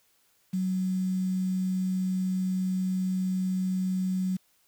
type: tone with quantisation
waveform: sine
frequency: 186.4 Hz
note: F#3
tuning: 13 cents sharp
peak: -25 dBFS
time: 0.53-4.37 s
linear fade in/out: 10 ms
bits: 8
effects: white hiss -67 dBFS RMS until 4.67 s